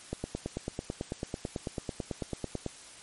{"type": "click train", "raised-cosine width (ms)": 2, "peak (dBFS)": -19, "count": 24, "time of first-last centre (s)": [0.13, 2.663], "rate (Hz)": 9.08, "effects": ["white hiss -50 dBFS RMS until 3.02 s", "MP3 48 kbps"]}